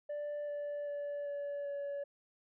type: tone with pitch steps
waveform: sine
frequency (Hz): 587.3 / 582.2 / 577.2 / 572.2 / 567.3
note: D5 / D5 / D5 / D5 / C#5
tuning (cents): 0 / -15 / -30 / -45 / +40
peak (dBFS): -34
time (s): 0.09-2.04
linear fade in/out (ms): 10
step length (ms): 390
effects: tanh soft clip ceiling -36 dBFS